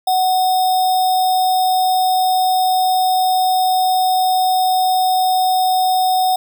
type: tone with sample-and-hold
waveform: sine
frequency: 743 Hz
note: F#5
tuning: 7 cents sharp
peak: -12 dBFS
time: 0.07-6.36 s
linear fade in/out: 5 ms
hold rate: 4410 Hz
effects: none